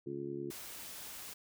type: harmonic tone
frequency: 70.2 Hz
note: C#2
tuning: 22 cents sharp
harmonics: 2 / 3 / 4 / 5 / 6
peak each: -47 / -50 / -45 / -40 / -47 dBFS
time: 0.06-0.51 s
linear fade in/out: 10 ms
type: noise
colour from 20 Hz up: white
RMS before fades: -47 dBFS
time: 0.5-1.34 s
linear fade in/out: 10 ms
effects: none